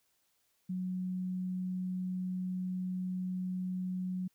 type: tone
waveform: sine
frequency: 183.8 Hz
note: F#3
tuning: 11 cents flat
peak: -33 dBFS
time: 0.69-4.28 s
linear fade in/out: 10 ms
effects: white hiss -75 dBFS RMS until 4.34 s